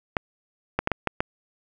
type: clicks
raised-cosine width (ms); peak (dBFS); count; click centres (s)
0.5; -7; 6; 0.168 / 0.79 / 0.874 / 0.917 / 1.073 / 1.205
effects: none